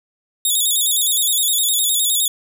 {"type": "tone with vibrato", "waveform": "5% pulse", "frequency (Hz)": 3575, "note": "A7", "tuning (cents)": 27, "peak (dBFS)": -8, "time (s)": [0.45, 2.28], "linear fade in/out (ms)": 2, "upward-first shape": "square", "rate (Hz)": 9.7, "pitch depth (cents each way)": 71, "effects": []}